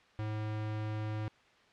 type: tone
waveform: square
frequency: 107.5 Hz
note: A2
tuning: 40 cents flat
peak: -35 dBFS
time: 0.19-1.28 s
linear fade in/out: 0 ms
effects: white hiss -63 dBFS RMS until 1.72 s + low-pass 3000 Hz 12 dB/octave